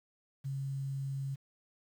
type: tone with quantisation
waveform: sine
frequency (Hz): 136.5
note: C#3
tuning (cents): -26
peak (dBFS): -34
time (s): 0.44-1.36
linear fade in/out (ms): 20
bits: 10
effects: none